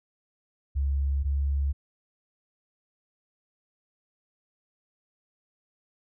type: tone pair in turn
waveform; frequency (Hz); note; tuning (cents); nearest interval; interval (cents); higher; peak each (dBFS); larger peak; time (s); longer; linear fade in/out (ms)
sine; 69.4 / 69.88; C#2 / C#2; +3 / +15; unison; 12; second; -23 / -23; neither; 0.75-1.24 / 1.24-1.73; neither; 20
effects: none